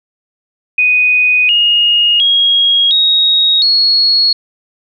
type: tone with pitch steps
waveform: sine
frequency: 2489 / 2859 / 3284 / 3773 / 4334 Hz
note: D#7 / F7 / G#7 / A#7 / C#8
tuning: 0 / +40 / -20 / +20 / -40 cents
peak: -7 dBFS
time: 0.78-4.33 s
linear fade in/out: 5 ms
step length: 710 ms
effects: none